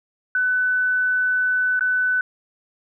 sine tone with dropouts, 1500 Hz, F#6, 23 cents sharp, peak -17 dBFS, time 0.35-2.21 s, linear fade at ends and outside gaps 2 ms, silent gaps 1.794-1.808 s, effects none

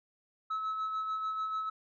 sine tone with tremolo, 1295 Hz, E6, 31 cents flat, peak -28 dBFS, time 0.5-1.7 s, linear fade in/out 10 ms, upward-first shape sine, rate 6.8 Hz, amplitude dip 45%, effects tanh soft clip ceiling -30 dBFS

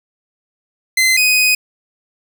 sawtooth tone pair in turn, 2060 / 2500 Hz, C7 / D#7, -28 / +8 cents, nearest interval minor third, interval 336 cents, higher second, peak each -7 dBFS, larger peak neither, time 0.97-1.17 / 1.17-1.55 s, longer second, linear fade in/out 5 ms, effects none

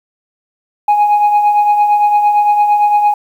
sine tone with tremolo, 830.6 Hz, G#5, in tune, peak -3 dBFS, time 0.88-3.14 s, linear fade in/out 5 ms, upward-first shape triangle, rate 8.8 Hz, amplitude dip 60%, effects tanh soft clip ceiling -5 dBFS + 7-bit

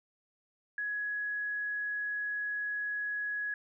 sine tone, 1676 Hz, G#6, 15 cents sharp, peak -32 dBFS, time 0.78-3.54 s, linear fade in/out 2 ms, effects none

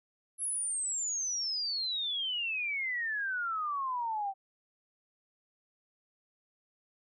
sine exponential sweep, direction down, 11080 to 765 Hz, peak -31 dBFS, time 0.38-4.34 s, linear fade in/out 50 ms, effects none

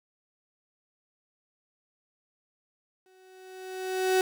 35% pulse tone with exponential growth, 374.3 Hz, F#4, 20 cents sharp, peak -18 dBFS, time 3.06-4.21 s, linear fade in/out 1 ms, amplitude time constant 250 ms, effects none

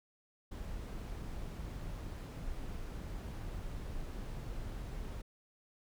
brown noise, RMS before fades -42 dBFS, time 0.51-5.22 s, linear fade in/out 10 ms, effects none

